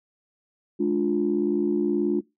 sine chord, D diminished, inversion second, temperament just, 211.4 / 293.7 / 352.4 Hz, Ab3 / D4 / F4, +31 / 0 / +16 cents, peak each -26 / -24 / -23 dBFS, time 0.79-2.21 s, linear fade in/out 20 ms, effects noise-tail reverb RT60 0.2 s tail -21 dB re dry + tanh soft clip ceiling -12 dBFS

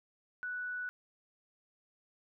sine tone, 1480 Hz, F#6, in tune, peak -36 dBFS, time 0.43-0.89 s, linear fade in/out 0 ms, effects none

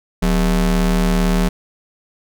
square ring-modulated tone, 110 Hz, A2, in tune, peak -11 dBFS, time 0.22-1.49 s, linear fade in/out 10 ms, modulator 71.1 Hz, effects none

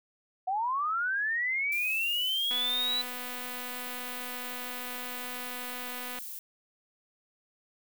sine linear sweep, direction up, 722 to 3990 Hz, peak -27 dBFS, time 0.47-3.02 s, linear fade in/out 10 ms
violet noise, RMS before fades -41 dBFS, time 1.72-6.39 s, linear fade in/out 2 ms
click train, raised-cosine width 0.3 ms, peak -25 dBFS, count 913, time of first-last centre 2.51-6.187 s, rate 248 Hz
effects none

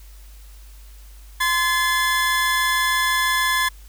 30% pulse tone pair together, 1035 / 1716.3 Hz, C6 / A6, -19 / -44 cents, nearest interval major sixth, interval 875 cents, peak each -18 dBFS, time 1.4-3.69 s, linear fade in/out 10 ms, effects added 50 Hz sine -40 dBFS peak until 3.88 s + white hiss -52 dBFS RMS until 3.88 s

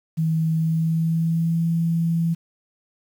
sine tone with pitch glide, 160.8 to 166.47 Hz, E3 to E3, -43 to +17 cents, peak -18 dBFS, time 0.17-2.35 s, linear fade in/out 20 ms, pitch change +60 cents, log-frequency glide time 0.55-1.66 s, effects 8-bit

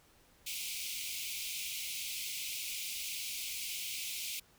pink high-pass noise, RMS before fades -40 dBFS, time 0.46-4.4 s, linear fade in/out 10 ms, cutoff 2200 Hz, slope 96 dB/octave, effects pink hiss -65 dBFS RMS until 4.58 s

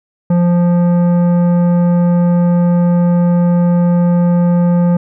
sine tone with tanh clipping, 174.61 Hz, F3, in tune, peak -10 dBFS, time 0.3-4.97 s, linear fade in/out 5 ms, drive 12 dB, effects none

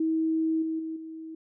sine tone with level steps, 320.9 Hz, E4, 46 cents flat, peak -23 / -27 / -31 / -37 dBFS, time 0-1.35 s, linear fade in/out 5 ms, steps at 0.62 / 0.79 / 0.96 s, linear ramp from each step 5 ms, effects none

